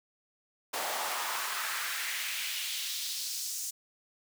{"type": "noise with high-pass filter sweep", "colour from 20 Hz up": "pink", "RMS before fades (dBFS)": -35, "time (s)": [0.73, 3.71], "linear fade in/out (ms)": 10, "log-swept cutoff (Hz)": [640, 6700], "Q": 1.8, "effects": []}